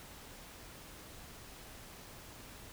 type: silence
effects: pink hiss -52 dBFS RMS until 2.72 s